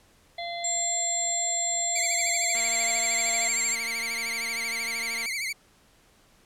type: harmonic tone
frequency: 688 Hz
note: F5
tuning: 26 cents flat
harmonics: 1 / 3 / 5 / 6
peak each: -33 / -38 / -40 / -41 dBFS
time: 0.38-3.48 s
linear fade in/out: 5 ms
type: tone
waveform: sine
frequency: 7410 Hz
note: A#8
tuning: 11 cents flat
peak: -25 dBFS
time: 0.64-3.75 s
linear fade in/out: 5 ms
type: tone with vibrato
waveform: sawtooth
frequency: 2182 Hz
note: C#7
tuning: 28 cents flat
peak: -25 dBFS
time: 1.95-5.53 s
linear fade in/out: 10 ms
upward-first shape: triangle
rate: 13 Hz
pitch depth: 140 cents each way
type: click train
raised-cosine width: 0.3 ms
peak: -25 dBFS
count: 624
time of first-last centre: 2.55-5.259 s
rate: 230 Hz
effects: pink hiss -60 dBFS RMS until 6.45 s + low-pass 12000 Hz 12 dB/octave